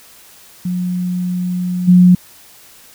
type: tone with level steps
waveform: sine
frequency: 180 Hz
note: F#3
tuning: 47 cents flat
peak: -16 / -4 dBFS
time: 0.65-2.15 s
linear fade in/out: 5 ms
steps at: 1.87 s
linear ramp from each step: 20 ms
effects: white hiss -43 dBFS RMS until 2.94 s